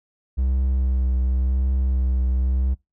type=tone with vibrato; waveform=triangle; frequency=64.4 Hz; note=C2; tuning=27 cents flat; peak=-16 dBFS; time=0.37-2.75 s; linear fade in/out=20 ms; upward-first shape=triangle; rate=0.93 Hz; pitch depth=30 cents each way; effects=noise-tail reverb RT60 0.2 s tail -24 dB re dry